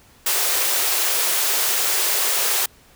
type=high-pass noise; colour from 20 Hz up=white; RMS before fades=-20 dBFS; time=0.26-2.66 s; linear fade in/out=5 ms; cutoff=350 Hz; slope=96 dB/octave; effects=pink hiss -52 dBFS RMS until 2.95 s